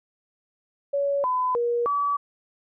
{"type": "tone with pitch steps", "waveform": "sine", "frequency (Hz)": [563, 1008, 475.9, 1146], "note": ["C#5", "B5", "A#4", "D6"], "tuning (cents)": [27, 35, 36, -43], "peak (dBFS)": -21, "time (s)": [0.93, 2.17], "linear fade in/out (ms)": 10, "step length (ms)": 310, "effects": []}